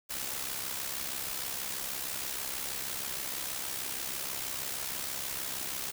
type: noise with amplitude modulation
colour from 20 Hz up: white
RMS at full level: -34 dBFS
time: 0.09-5.92 s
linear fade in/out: 20 ms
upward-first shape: sine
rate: 66.3 Hz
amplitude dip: 55%
effects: none